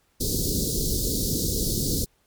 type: band-stop noise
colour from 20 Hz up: pink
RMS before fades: -25 dBFS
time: 0.2-2.05 s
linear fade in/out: 10 ms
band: 480 to 4100 Hz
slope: 48 dB/octave
effects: pink hiss -66 dBFS RMS until 2.26 s + MP3 96 kbps